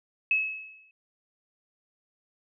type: tone with exponential decay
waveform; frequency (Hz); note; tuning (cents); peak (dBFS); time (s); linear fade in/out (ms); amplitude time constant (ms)
sine; 2582; E7; -37; -19; 0.31-0.91; 2; 130
effects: none